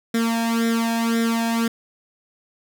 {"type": "tone with flanger", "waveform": "sawtooth", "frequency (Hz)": 229.4, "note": "A#3", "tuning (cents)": -28, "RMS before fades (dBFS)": -21, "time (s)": [0.14, 1.68], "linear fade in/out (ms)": 5, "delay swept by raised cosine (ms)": [0.54, 1.21], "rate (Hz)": 1.9, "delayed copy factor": 0.8, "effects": []}